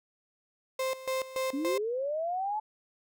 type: tone with tremolo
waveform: 35% pulse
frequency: 523.3 Hz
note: C5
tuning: in tune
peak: -27 dBFS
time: 0.79-1.78 s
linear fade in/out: 5 ms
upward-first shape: square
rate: 3.5 Hz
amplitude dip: 80%
type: linear sweep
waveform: sine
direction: up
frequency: 261.4 to 870 Hz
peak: -29 dBFS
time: 1.53-2.6 s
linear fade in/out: 10 ms
effects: none